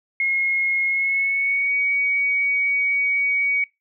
sine tone with pitch glide, 2158 to 2252 Hz, C#7 to C#7, -47 to +27 cents, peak -18 dBFS, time 0.2-3.64 s, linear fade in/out 2 ms, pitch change +74 cents, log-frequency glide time 0.86-1.77 s, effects noise-tail reverb RT60 0.2 s tail -22 dB re dry

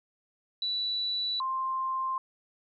sine tone pair in turn, 3951 / 1051 Hz, B7 / C6, 0 / +7 cents, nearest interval octave + major seventh, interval 2293 cents, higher first, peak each -28 dBFS, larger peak neither, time 0.62-1.4 / 1.4-2.18 s, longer neither, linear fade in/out 2 ms, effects none

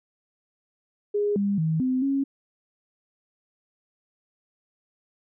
sine tone with pitch steps, 412.4 / 200.8 / 159.4 / 257 / 274.5 Hz, G#4 / G3 / D#3 / C4 / C#4, -12 / +42 / +42 / -31 / -17 cents, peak -21 dBFS, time 1.14-2.24 s, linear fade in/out 10 ms, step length 220 ms, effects none

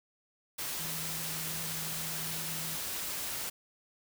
sine tone in noise, 160.6 Hz, E3, 45 cents flat, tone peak -44 dBFS, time 0.79-2.76 s, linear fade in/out 10 ms, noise white, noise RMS -37 dBFS, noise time 0.58-3.5 s, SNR -10 dB, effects none

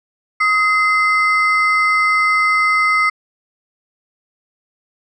triangle ring-modulated tone, 1664 Hz, G#6, 3 cents sharp, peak -7 dBFS, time 0.4-3.1 s, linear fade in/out 10 ms, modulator 403 Hz, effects resampled to 22050 Hz

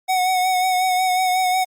square tone with vibrato, 740 Hz, F#5, in tune, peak -17 dBFS, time 0.08-1.65 s, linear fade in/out 20 ms, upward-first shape sine, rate 5.5 Hz, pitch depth 29 cents each way, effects Opus 48 kbps

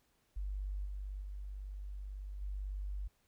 sine tone with level steps, 49.03 Hz, G1, 1 cent sharp, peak -36 / -39 / -41 / -37 dBFS, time 0.36-3.08 s, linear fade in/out 10 ms, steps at 0.85 / 1.21 / 2.41 s, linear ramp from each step 10 ms, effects pink hiss -75 dBFS RMS until 3.27 s

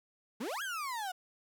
35% pulse exponential two-way sweep, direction up then down, 196.2 to 1670 to 714 Hz, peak -34 dBFS, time 0.4-1.12 s, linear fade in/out 10 ms, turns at 0.62 s, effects none

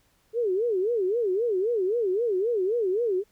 sine tone with vibrato, 419.9 Hz, G#4, 19 cents sharp, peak -22 dBFS, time 0.33-3.24 s, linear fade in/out 50 ms, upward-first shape sine, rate 3.8 Hz, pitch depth 250 cents each way, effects pink hiss -66 dBFS RMS until 3.31 s

